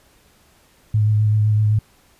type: tone with vibrato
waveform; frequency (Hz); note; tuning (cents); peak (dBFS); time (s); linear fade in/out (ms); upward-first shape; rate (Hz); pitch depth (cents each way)
sine; 106.6; G#2; +46; -13; 0.94-1.79; 5; sine; 7.8; 20
effects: pink hiss -55 dBFS RMS until 2.19 s + resampled to 32000 Hz